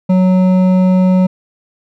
sine tone with hard clipping, 185 Hz, F#3, in tune, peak -9 dBFS, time 0.09-1.27 s, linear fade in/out 10 ms, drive 9 dB, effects none

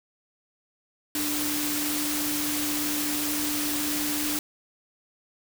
sine tone in noise, 296.8 Hz, D4, 18 cents sharp, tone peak -30 dBFS, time 1.15-4.39 s, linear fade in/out 2 ms, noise white, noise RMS -29 dBFS, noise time 1.15-4.39 s, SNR -4 dB, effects none

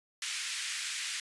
pink band-pass noise, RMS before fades -37 dBFS, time 0.22-1.2 s, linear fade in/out 2 ms, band 1800 to 9500 Hz, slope 24 dB/octave, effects resampled to 24000 Hz

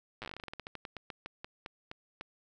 slowing click train, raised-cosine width 0.3 ms, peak -25 dBFS, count 25, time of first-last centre 0.22-2.21 s, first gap 8 ms, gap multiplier 1.17, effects none

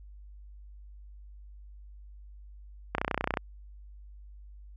click train, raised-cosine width 0.5 ms, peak -12 dBFS, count 14, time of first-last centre 2.95-3.372 s, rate 30.8 Hz, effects added 50 Hz sine -46 dBFS peak until 4.76 s

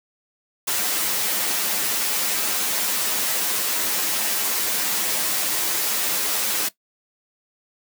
white noise with comb filter, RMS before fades -23 dBFS, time 0.67-6.69 s, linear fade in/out 10 ms, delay 9.4 ms, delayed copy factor +0.95, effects noise-tail reverb RT60 0.1 s tail -17 dB re dry + high-pass 200 Hz 12 dB/octave

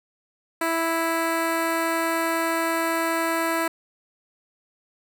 10% pulse tone with notch filter, 329.6 Hz, E4, in tune, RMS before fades -24 dBFS, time 0.61-3.68 s, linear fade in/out 5 ms, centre 5200 Hz, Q 1.9, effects none

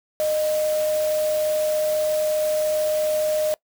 sine tone in noise, 614 Hz, D#5, 23 cents flat, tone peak -19 dBFS, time 0.2-3.54 s, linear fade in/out 0 ms, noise white, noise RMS -34 dBFS, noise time 0.2-3.54 s, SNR +12 dB, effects noise-tail reverb RT60 0.1 s tail -23 dB re dry

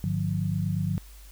sine tone cluster, 102.1 / 150.2 / 178.8 Hz, G#2 / D3 / F3, -29 / +39 / +41 cents, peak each -29 dBFS, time 0.04-0.98 s, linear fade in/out 0 ms, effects added 50 Hz sine -45 dBFS peak until 1.31 s + white hiss -54 dBFS RMS until 1.31 s

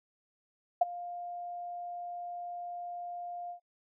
sine tone with ADSR envelope, 703 Hz, F5, 11 cents sharp, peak -18 dBFS, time 0.81-3.6 s, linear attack 7 ms, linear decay 19 ms, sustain -20 dB, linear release 100 ms, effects noise-tail reverb RT60 0.1 s tail -21 dB re dry

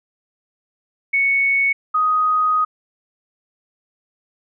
sine tone pair in turn, 2217 / 1250 Hz, C#7 / D#6, 0 / +8 cents, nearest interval minor seventh, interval 992 cents, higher first, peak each -14 dBFS, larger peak neither, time 1.13-1.73 / 1.94-2.65 s, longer second, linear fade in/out 10 ms, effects none

